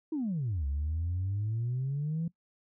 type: exponential two-way sweep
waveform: sine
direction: down then up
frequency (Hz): 330.9 to 68 to 170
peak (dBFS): -28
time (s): 0.12-2.28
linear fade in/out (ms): 5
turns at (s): 0.66
effects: noise-tail reverb RT60 0.1 s tail -21 dB re dry + tanh soft clip ceiling -26 dBFS